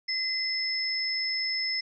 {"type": "tone pair together", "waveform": "sine", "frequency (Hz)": [2048, 5231], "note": ["C7", "E8"], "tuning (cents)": [-38, -14], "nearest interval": "octave + major third", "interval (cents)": 1624, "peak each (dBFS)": [-32, -28], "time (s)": [0.08, 1.81], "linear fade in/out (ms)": 10, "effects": []}